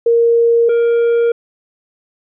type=tone pair in turn; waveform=sine / triangle; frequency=466.2 / 468.3 Hz; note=A#4 / A#4; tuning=0 / +8 cents; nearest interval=unison; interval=8 cents; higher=second; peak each=-8 dBFS; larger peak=neither; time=0.06-0.69 / 0.69-1.32 s; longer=neither; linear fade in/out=5 ms; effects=resampled to 8000 Hz